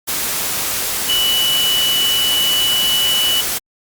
sine tone in noise, 2960 Hz, F#7, in tune, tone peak -14 dBFS, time 1.08-3.42 s, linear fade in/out 20 ms, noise white, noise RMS -20 dBFS, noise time 0.07-3.59 s, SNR +3 dB, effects Opus 48 kbps

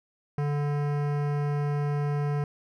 sine tone with hard clipping, 145.5 Hz, D3, 16 cents flat, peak -27 dBFS, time 0.38-2.44 s, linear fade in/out 2 ms, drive 18 dB, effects none

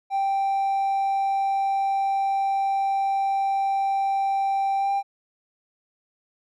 triangle tone with pitch glide, 784 to 793.1 Hz, G5 to G5, 0 to +20 cents, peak -18 dBFS, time 0.1-5.03 s, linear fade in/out 50 ms, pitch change +20 cents, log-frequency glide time 4.78-4.91 s, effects tanh soft clip ceiling -15 dBFS

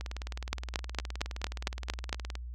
two click trains, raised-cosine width 0.2 ms, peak -22 / -12 dBFS, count 46 / 8, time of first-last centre 0.01-2.354 / 0.53-2.128 s, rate 19.2 / 4.38 Hz, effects added 60 Hz sine -38 dBFS peak until 2.54 s

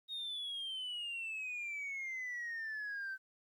sine exponential sweep, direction down, 3752 to 1532 Hz, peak -37 dBFS, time 0.08-3.18 s, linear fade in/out 50 ms, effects tanh soft clip ceiling -37 dBFS + 12-bit

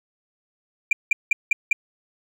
sine tone bursts, 2381 Hz, D7, 23 cents sharp, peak -11 dBFS, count 5, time 0.91-1.73 s, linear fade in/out 5 ms, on 20 ms, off 180 ms, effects tanh soft clip ceiling -12 dBFS + 8-bit

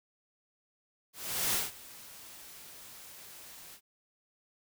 white noise with ADSR envelope, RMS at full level -29 dBFS, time 1.13-3.81 s, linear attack 410 ms, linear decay 170 ms, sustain -21 dB, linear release 76 ms, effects none

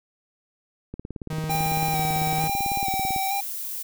click train, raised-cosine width 3 ms, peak -21 dBFS, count 41, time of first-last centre 0.94-3.162 s, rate 18 Hz
45% pulse tone, 157.2 Hz, D#3, 18 cents sharp, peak -27 dBFS, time 1.3-2.48 s, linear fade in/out 5 ms
square tone with vibrato, 784 Hz, G5, in tune, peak -25 dBFS, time 1.49-3.41 s, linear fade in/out 10 ms, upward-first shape square, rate 1.1 Hz, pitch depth 26 cents each way
violet noise, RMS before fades -32 dBFS, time 1.5-3.83 s, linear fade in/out 10 ms
effects none

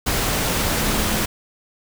sine tone in noise, 210 Hz, G#3, 19 cents sharp, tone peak -27 dBFS, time 0.79-1.24 s, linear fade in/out 10 ms, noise pink, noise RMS -21 dBFS, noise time 0.06-1.26 s, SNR -9 dB, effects none

